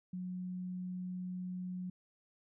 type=tone; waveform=sine; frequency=182.1 Hz; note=F#3; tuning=27 cents flat; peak=-38 dBFS; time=0.13-1.9 s; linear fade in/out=5 ms; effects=none